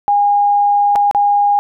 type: tone with dropouts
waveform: sine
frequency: 816 Hz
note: G#5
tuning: 31 cents flat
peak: -9 dBFS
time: 0.08-1.59 s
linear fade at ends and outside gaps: 0 ms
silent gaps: 0.955-0.959 / 1.112-1.148 s
effects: none